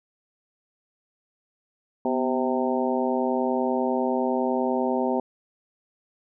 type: harmonic tone with a mistuned harmonic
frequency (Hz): 130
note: C3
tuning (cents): -11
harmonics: 2 / 3 / 4 / 5 / 6 / 7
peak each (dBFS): -26 / -28 / -29 / -30 / -31 / -31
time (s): 2.05-5.2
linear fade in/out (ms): 2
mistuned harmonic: 2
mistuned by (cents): -74
effects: none